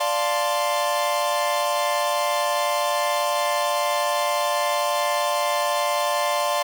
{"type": "chord", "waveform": "45% pulse", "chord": "D minor seventh", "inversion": "none", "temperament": "equal", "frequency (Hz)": [587.3, 698.5, 880, 1046.5], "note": ["D5", "F5", "A5", "C6"], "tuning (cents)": [0, 0, 0, 0], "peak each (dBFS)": [-25, -27, -29, -25], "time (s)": [0, 6.63], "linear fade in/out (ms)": 10, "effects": []}